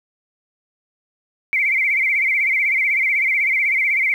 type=tone with vibrato; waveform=sine; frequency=2193 Hz; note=C#7; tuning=19 cents flat; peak=-15 dBFS; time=1.53-4.14 s; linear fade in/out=0 ms; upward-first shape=sine; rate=16 Hz; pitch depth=120 cents each way; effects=8-bit